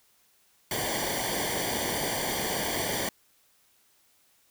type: noise with comb filter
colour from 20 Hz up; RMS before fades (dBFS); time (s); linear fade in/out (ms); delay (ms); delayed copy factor
pink; -30; 0.71-3.09; 2; 0.76; -0.85
effects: white hiss -65 dBFS RMS until 4.5 s